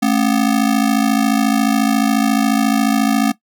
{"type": "ring-modulated tone", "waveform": "square", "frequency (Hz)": 245.5, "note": "B3", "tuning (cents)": -10, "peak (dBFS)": -10, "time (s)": [0.02, 3.32], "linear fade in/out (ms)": 10, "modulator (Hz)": 27.1, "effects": ["noise-tail reverb RT60 0.1 s tail -17 dB re dry"]}